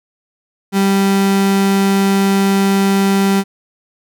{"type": "tone", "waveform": "35% pulse", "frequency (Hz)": 196, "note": "G3", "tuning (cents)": 0, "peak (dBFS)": -9, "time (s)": [0.72, 3.44], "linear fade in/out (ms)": 50, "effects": []}